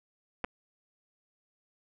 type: clicks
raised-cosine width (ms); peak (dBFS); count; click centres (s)
0.5; -18; 2; 0.442 / 0.446
effects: none